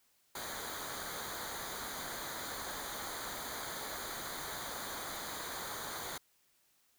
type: noise with comb filter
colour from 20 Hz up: pink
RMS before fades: -42 dBFS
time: 0.35-6.18 s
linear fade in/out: 5 ms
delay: 0.37 ms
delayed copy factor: -0.8
effects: white hiss -72 dBFS RMS until 6.98 s